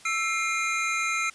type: tone cluster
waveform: square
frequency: 1326 / 2114 / 2419 Hz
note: E6 / C7 / D#7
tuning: +10 / +17 / -49 cents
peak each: -30 dBFS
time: 0.05-1.3 s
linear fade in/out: 5 ms
effects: white hiss -51 dBFS RMS until 1.34 s + resampled to 22050 Hz